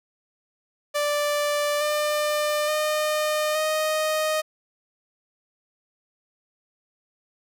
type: tone with pitch steps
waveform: sawtooth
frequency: 587 / 598.3 / 609.8 / 621.5 Hz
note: D5 / D5 / D#5 / D#5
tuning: -1 / +32 / -35 / -2 cents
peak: -18 dBFS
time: 0.94-4.42 s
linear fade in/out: 20 ms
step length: 870 ms
effects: none

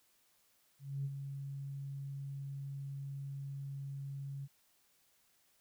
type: tone with ADSR envelope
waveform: sine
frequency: 138.59 Hz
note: C#3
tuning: in tune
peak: -33 dBFS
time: 0.79-4.48 s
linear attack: 260 ms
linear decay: 41 ms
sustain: -7 dB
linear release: 41 ms
effects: tanh soft clip ceiling -29 dBFS + white hiss -72 dBFS RMS until 5.6 s

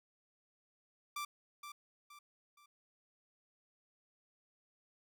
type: tone with echo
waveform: sawtooth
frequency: 1174.7 Hz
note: D6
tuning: in tune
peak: -35 dBFS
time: 1.16-1.25 s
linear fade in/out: 5 ms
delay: 470 ms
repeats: 3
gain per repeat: -8 dB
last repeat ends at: 2.66 s
effects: none

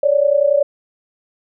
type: tone pair together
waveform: sine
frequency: 556.6 / 587.3 Hz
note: C#5 / D5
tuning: +7 / 0 cents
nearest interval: minor second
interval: 93 cents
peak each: -14 dBFS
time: 0.03-0.63 s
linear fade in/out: 5 ms
effects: none

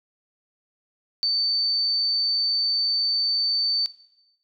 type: tone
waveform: sine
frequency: 4554 Hz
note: C#8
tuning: 46 cents sharp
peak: -20 dBFS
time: 1.23-3.86 s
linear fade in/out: 0 ms
effects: noise-tail reverb RT60 0.9 s tail -18 dB re dry

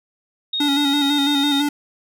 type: tone with pitch glide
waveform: sine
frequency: 3729 to 3693 Hz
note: A#7 to A#7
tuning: 0 to -17 cents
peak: -20 dBFS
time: 0.53-1.62 s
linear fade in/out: 5 ms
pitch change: -17 cents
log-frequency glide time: 1.09-1.16 s
type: tone with vibrato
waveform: square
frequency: 285.1 Hz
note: C#4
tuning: 49 cents sharp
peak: -18 dBFS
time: 0.6-1.69 s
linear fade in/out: 5 ms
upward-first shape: square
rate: 6 Hz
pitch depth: 36 cents each way
effects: none

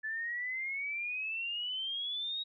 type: exponential sweep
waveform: sine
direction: up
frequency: 1732 to 3810 Hz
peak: -34 dBFS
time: 0.03-2.44 s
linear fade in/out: 20 ms
effects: none

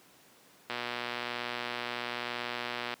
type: click train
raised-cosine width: 0.3 ms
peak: -18 dBFS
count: 272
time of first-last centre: 0.7-2.94 s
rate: 121 Hz
effects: pink hiss -59 dBFS RMS until 3 s + high-pass 200 Hz 12 dB/octave

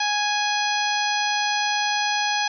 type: harmonic tone with a mistuned harmonic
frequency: 830.6 Hz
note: G#5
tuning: in tune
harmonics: 1 / 2 / 3 / 4 / 5 / 6 / 7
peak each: -24 / -27 / -29 / -30 / -31 / -32 / -32 dBFS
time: 0-2.48 s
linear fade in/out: 5 ms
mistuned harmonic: 7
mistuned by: +41 cents
effects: none

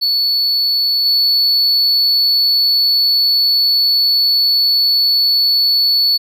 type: tone with level steps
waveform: triangle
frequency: 4435 Hz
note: C#8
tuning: in tune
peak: -11 / -9 dBFS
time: 0.01-6.18 s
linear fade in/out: 20 ms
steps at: 1.05 s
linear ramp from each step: 10 ms
effects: none

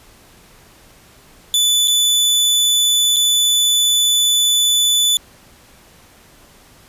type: tone with dropouts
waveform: sawtooth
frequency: 3485 Hz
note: A7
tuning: 17 cents flat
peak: -9 dBFS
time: 1.54-5.17 s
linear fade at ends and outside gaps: 1 ms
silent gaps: 1.875-1.88 / 3.162-3.166 s
effects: pink hiss -47 dBFS RMS until 6.88 s + resampled to 32000 Hz

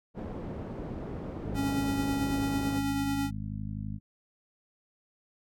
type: low-pass noise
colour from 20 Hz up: white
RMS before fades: -38 dBFS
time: 0.14-2.81 s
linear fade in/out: 50 ms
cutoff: 360 Hz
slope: 12 dB/octave
type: harmonic tone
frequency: 51.91 Hz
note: G#1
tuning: in tune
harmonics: 1 / 2 / 3 / 4 / 5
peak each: -40 / -37 / -41 / -39 / -46 dBFS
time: 1.42-4 s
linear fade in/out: 50 ms
type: tone with tremolo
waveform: square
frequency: 277.2 Hz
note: C#4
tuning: in tune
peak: -28 dBFS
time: 1.54-3.31 s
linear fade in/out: 50 ms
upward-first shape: triangle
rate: 9.1 Hz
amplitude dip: 30%
effects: none

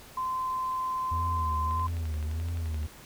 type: tone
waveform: sine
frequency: 1033 Hz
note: C6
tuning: 22 cents flat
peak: -28 dBFS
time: 0.17-1.87 s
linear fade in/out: 5 ms
type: tone with vibrato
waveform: triangle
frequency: 80.4 Hz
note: E2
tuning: 43 cents flat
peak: -27 dBFS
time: 1.11-2.87 s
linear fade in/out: 10 ms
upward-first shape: sine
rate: 1.6 Hz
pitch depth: 94 cents each way
type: click train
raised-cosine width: 0.3 ms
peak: -31 dBFS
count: 14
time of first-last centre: 1.71-2.831 s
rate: 11.6 Hz
effects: pink hiss -50 dBFS RMS until 3.05 s

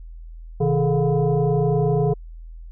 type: tone with frequency modulation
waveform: sine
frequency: 130.81 Hz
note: C3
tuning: in tune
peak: -16 dBFS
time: 0.6-2.14 s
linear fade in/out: 10 ms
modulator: 290 Hz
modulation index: 1.5
effects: added 41 Hz sine -35 dBFS peak until 2.71 s

